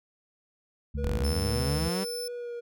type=harmonic tone; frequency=72.3 Hz; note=D2; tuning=27 cents flat; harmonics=1 / 2 / 3; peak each=-30 / -38 / -38 dBFS; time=0.94-1.89 s; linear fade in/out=10 ms
type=tone with vibrato; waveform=triangle; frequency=480 Hz; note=B4; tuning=49 cents flat; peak=-32 dBFS; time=0.97-2.61 s; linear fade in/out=20 ms; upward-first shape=sine; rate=1.7 Hz; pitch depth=18 cents each way
type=linear sweep; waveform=sawtooth; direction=up; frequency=34.29 to 197.7 Hz; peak=-25 dBFS; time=1.03-2.05 s; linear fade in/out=20 ms
type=tone; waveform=sawtooth; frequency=5280 Hz; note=E8; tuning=2 cents sharp; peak=-32 dBFS; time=1.24-2.28 s; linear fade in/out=5 ms
effects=none